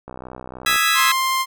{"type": "click train", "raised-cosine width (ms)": 1, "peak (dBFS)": -20, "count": 44, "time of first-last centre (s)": [0.08, 0.759], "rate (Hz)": 63.3}
{"type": "chord", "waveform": "25% pulse", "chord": "E major seventh", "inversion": "third", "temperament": "equal", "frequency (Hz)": [1244.5, 1318.5, 1661.2, 1975.5], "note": ["D#6", "E6", "G#6", "B6"], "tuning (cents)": [0, 0, 0, 0], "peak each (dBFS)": [-20, -16, -17, -18], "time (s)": [0.66, 1.12], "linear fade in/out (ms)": 5}
{"type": "tone", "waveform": "sawtooth", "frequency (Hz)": 1052, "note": "C6", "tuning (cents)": 9, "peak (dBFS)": -14, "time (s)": [0.94, 1.46], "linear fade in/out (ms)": 50}
{"effects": []}